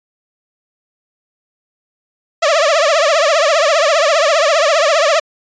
sawtooth tone with vibrato, 616 Hz, D#5, 17 cents flat, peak -6 dBFS, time 2.42-5.2 s, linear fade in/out 10 ms, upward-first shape triangle, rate 15 Hz, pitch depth 200 cents each way, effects resampled to 16000 Hz

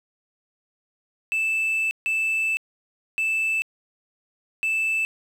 sine tone bursts at uneven times, 2637 Hz, E7, in tune, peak -18 dBFS, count 4, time 1.32-1.91 / 2.06-2.57 / 3.18-3.62 / 4.63-5.05 s, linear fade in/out 0 ms, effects tanh soft clip ceiling -20 dBFS + 8-bit

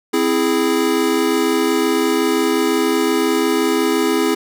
square chord, C augmented, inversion none, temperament equal, 261.6 / 329.6 / 415.3 Hz, C4 / E4 / G#4, 0 / 0 / 0 cents, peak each -21 / -19 / -19 dBFS, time 0.13-4.35 s, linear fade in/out 10 ms, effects none

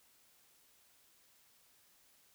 silence, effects white hiss -68 dBFS RMS until 2.34 s

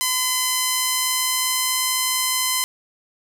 5% pulse tone with pitch glide, 1019 to 1024.9 Hz, C6 to C6, -46 to -36 cents, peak -7 dBFS, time 0.01-2.64 s, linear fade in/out 0 ms, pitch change +10 cents, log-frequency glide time 0.42-1.8 s, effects none

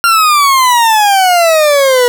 40% pulse exponential sweep, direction down, 1396.9 to 481.3 Hz, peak -5 dBFS, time 0.04-2.08 s, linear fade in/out 0 ms, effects none

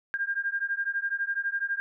sine beating tone pair, 1600 / 1612 Hz, G6 / G6, +35 / +48 cents, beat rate 12 Hz, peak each -30 dBFS, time 0.14-1.8 s, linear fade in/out 0 ms, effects none

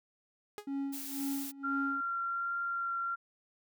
sawtooth tone with exponential decay, 415.3 Hz, G#4, in tune, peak -33 dBFS, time 0.58-0.69 s, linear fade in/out 0 ms, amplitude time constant 22 ms
triangle tone with tremolo, 276.4 Hz, C#4, 5 cents flat, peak -30 dBFS, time 0.67-2.01 s, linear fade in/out 5 ms, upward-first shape sine, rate 2 Hz, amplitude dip 85%
blue noise, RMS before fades -42 dBFS, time 0.92-1.52 s, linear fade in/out 20 ms
sine tone with vibrato, 1379 Hz, F6, 22 cents flat, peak -32 dBFS, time 1.63-3.16 s, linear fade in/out 20 ms, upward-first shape triangle, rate 1.3 Hz, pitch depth 10 cents each way
effects none

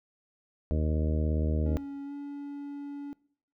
harmonic tone, 77.4 Hz, D#2, 9 cents flat, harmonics 1 / 2 / 3 / 4 / 5 / 6 / 7 / 8, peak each -26 / -34 / -35 / -38 / -42 / -40 / -43 / -42 dBFS, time 0.71-1.77 s, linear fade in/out 0 ms
triangle tone with pitch glide, 279.7 to 284.9 Hz, C#4 to C#4, +16 to +48 cents, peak -34 dBFS, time 1.66-3.13 s, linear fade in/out 0 ms, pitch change +32 cents, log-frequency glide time 2.04-2.13 s
effects noise-tail reverb RT60 0.6 s tail -23 dB re dry

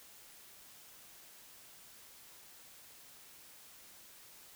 silence, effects white hiss -57 dBFS RMS until 4.55 s

